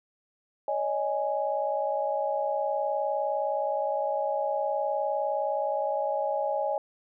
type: chord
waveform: sine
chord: C# suspended second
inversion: none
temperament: equal with one note detuned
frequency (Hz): 562.8 / 622.3 / 830.6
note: C#5 / D#5 / G#5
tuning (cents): +26 / 0 / 0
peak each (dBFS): -30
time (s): 0.68-6.78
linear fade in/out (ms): 2
effects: none